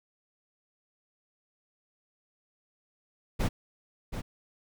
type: noise with echo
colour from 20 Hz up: brown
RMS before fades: -26 dBFS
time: 3.39-3.49 s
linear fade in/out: 20 ms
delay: 730 ms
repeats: 1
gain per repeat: -8 dB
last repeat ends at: 4.22 s
effects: none